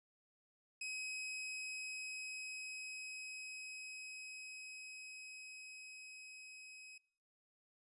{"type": "tone with level ramp", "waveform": "sawtooth", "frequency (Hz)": 2539, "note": "D#7", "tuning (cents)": 34, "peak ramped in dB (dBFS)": [-38, -50], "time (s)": [0.81, 6.98], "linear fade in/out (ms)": 5, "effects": ["noise-tail reverb RT60 0.5 s tail -22 dB re dry", "resampled to 24000 Hz"]}